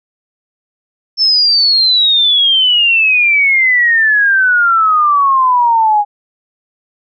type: exponential sweep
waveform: sine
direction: down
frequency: 5350 to 816 Hz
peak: -7 dBFS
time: 1.17-6.05 s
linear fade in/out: 50 ms
effects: none